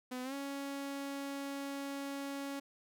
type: tone with pitch glide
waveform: sawtooth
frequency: 252.3 to 278.3 Hz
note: B3 to C#4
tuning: +37 to +7 cents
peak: -35 dBFS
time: 0.11-2.6 s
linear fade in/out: 10 ms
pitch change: +170 cents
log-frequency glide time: 0.23-0.34 s
effects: none